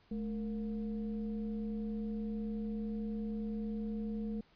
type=tone with frequency modulation; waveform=sine; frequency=214.7 Hz; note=A3; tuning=42 cents flat; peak=-35 dBFS; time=0.11-4.41 s; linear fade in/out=5 ms; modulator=250 Hz; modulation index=0.56; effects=pink hiss -67 dBFS RMS until 4.55 s + resampled to 11025 Hz